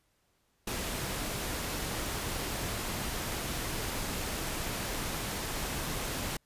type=noise; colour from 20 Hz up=pink; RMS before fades=-35 dBFS; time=0.67-6.37 s; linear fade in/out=5 ms; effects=pink hiss -73 dBFS RMS until 6.45 s + resampled to 32000 Hz